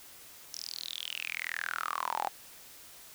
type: tone with high-pass filter sweep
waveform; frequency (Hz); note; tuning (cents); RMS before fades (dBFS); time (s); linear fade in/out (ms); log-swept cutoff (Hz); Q
sawtooth; 41.05; E1; -6; -37; 0.53-2.29; 10; 5700 to 770; 9.3
effects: white hiss -52 dBFS RMS until 3.14 s